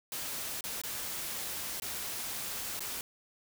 white noise with dropouts, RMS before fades -38 dBFS, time 0.12-3.01 s, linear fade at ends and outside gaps 1 ms, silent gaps 0.608-0.64 / 0.816-0.836 / 1.799-1.821 / 2.794-2.805 s, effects none

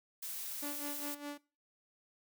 blue noise, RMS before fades -42 dBFS, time 0.22-1.15 s, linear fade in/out 10 ms
sawtooth tone with tremolo, 289.9 Hz, D4, 22 cents flat, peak -35 dBFS, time 0.62-1.38 s, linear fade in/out 10 ms, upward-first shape sine, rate 4.9 Hz, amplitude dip 70%
effects noise-tail reverb RT60 0.3 s tail -19 dB re dry

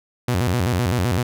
sawtooth tone with vibrato, 105.1 Hz, G#2, 21 cents sharp, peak -14 dBFS, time 0.28-1.23 s, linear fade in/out 5 ms, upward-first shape square, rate 7.8 Hz, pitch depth 270 cents each way, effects none

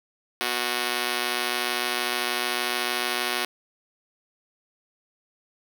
5% pulse tone with amplitude modulation, 366.6 Hz, F#4, 16 cents flat, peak -9 dBFS, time 0.41-3.45 s, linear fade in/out 0 ms, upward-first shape sine, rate 120 Hz, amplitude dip 100%, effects none

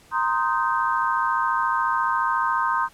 sine chord, C minor seventh, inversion third, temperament equal with one note detuned, 932.3 / 1046.5 / 1244.5 / 1551.8 Hz, Bb5 / C6 / Eb6 / G6, 0 / 0 / 0 / -18 cents, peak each -25 / -24 / -26 / -27 dBFS, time 0.11-2.89 s, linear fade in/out 50 ms, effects pink hiss -53 dBFS RMS until 2.93 s + low-pass 12000 Hz 12 dB/octave

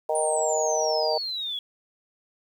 harmonic tone, 155.56 Hz, D#3, in tune, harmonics 3 / 4 / 5 / 6, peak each -28 / -25 / -29 / -33 dBFS, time 0.09-1.18 s, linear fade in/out 5 ms
sine exponential sweep, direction down, 9397 to 3322 Hz, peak -28 dBFS, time 0.15-1.59 s, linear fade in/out 2 ms
effects 9-bit

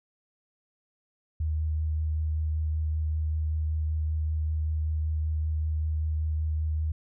sine tone with vibrato, 77.8 Hz, D#2, in tune, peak -25 dBFS, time 1.4-6.92 s, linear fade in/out 5 ms, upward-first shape sine, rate 5.2 Hz, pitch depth 12 cents each way, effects none

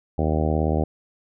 harmonic tone, 77.78 Hz, D#2, in tune, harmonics 1 / 2 / 3 / 4 / 5 / 6 / 7 / 8 / 9 / 10, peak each -23 / -26 / -28 / -29 / -30 / -31 / -31 / -32 / -33 / -33 dBFS, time 0.18-0.84 s, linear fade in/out 5 ms, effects none

